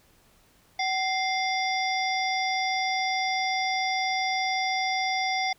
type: harmonic tone with a mistuned harmonic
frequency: 698.5 Hz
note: F5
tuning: in tune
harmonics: 1 / 3 / 5 / 7 / 8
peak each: -27 / -29 / -35 / -35 / -37 dBFS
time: 0.79-5.53 s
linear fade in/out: 5 ms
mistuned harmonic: 1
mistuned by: +140 cents
effects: pink hiss -61 dBFS RMS until 5.58 s